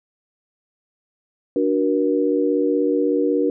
sine chord, D augmented, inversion none, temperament equal with one note detuned, 293.7 / 370 / 475.1 Hz, D4 / F#4 / A#4, 0 / 0 / +33 cents, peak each -20 / -22 / -20 dBFS, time 1.56-3.5 s, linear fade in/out 2 ms, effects none

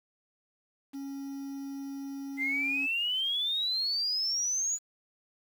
triangle tone, 275.6 Hz, C#4, 10 cents flat, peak -34 dBFS, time 0.93-2.87 s, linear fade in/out 20 ms
sine exponential sweep, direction up, 2049 to 6940 Hz, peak -27 dBFS, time 2.37-4.79 s, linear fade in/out 50 ms
effects tanh soft clip ceiling -20 dBFS + 9-bit

